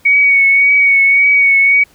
sine tone with vibrato, 2236 Hz, C#7, 14 cents sharp, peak -6 dBFS, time 0.05-1.84 s, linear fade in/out 10 ms, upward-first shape triangle, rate 1.8 Hz, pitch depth 31 cents each way, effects pink hiss -49 dBFS RMS until 1.94 s

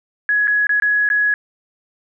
sine tone with dropouts, 1678 Hz, G#6, 17 cents sharp, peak -13 dBFS, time 0.29-1.34 s, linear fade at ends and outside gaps 1 ms, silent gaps 0.473-0.479 / 0.669-0.693 / 0.8-0.822 / 1.09-1.101 s, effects none

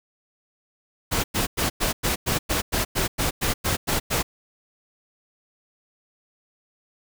pink noise bursts, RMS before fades -23 dBFS, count 14, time 1.11-4.23 s, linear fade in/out 20 ms, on 130 ms, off 100 ms, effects none

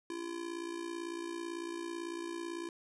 square tone with amplitude modulation, 339.2 Hz, E4, 50 cents sharp, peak -36 dBFS, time 0.1-2.69 s, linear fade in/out 2 ms, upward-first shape sine, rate 58 Hz, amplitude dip 70%, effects resampled to 24000 Hz

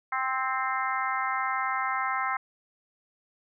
harmonic tone with a mistuned harmonic, 261.6 Hz, C4, in tune, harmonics 3 / 4 / 5 / 6 / 7 / 8, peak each -33 / -31 / -31 / -37 / -37 / -35 dBFS, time 0.12-2.37 s, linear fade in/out 5 ms, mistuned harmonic 6, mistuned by +21 cents, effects none

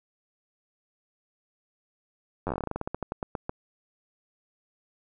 slowing click train, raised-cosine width 1 ms, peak -16 dBFS, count 21, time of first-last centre 2.47-3.494 s, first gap 10 ms, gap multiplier 1.15, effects none

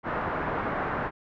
white low-pass noise, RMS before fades -30 dBFS, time 0.03-1.11 s, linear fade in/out 50 ms, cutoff 1500 Hz, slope 24 dB/octave, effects none

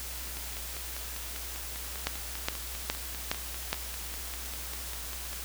two click trains, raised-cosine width 0.2 ms, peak -22 / -10 dBFS, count 26 / 5, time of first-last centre 0.37-5.33 / 2.07-3.73 s, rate 5.04 / 2.41 Hz, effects added 60 Hz sine -42 dBFS peak until 5.44 s + white hiss -40 dBFS RMS until 5.44 s

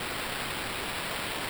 violet noise with sample-and-hold, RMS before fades -34 dBFS, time 0-1.49 s, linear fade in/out 2 ms, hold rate 6300 Hz, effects none

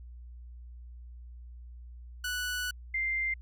sawtooth / sine tone pair in turn, 1480 / 2093 Hz, F#6 / C7, 0 / 0 cents, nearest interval tritone, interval 600 cents, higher second, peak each -28 dBFS, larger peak neither, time 2.24-2.71 / 2.94-3.34 s, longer first, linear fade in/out 5 ms, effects added 60 Hz sine -44 dBFS peak until 3.41 s

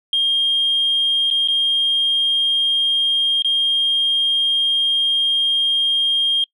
sine tone with dropouts, 3220 Hz, G7, 46 cents sharp, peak -13 dBFS, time 0.13-6.44 s, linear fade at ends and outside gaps 2 ms, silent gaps 1.303-1.31 / 1.476-1.484 / 3.422-3.446 s, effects noise-tail reverb RT60 0.1 s tail -26 dB re dry + tanh soft clip ceiling -10 dBFS

